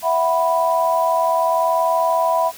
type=chord; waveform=sine; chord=E suspended second; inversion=none; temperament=equal; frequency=659.3 / 740 / 987.8 Hz; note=E5 / F#5 / B5; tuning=0 / 0 / 0 cents; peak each=-18 / -23 / -18 dBFS; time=0.02-2.52 s; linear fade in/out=50 ms; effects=white hiss -39 dBFS RMS until 2.57 s